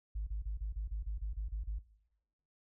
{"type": "tone bursts", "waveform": "sine", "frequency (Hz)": 51.91, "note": "G#1", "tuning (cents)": 0, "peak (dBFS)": -33, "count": 11, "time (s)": [0.15, 1.79], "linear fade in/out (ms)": 10, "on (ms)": 120, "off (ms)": 32, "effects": ["noise-tail reverb RT60 0.9 s tail -21 dB re dry", "tanh soft clip ceiling -31 dBFS"]}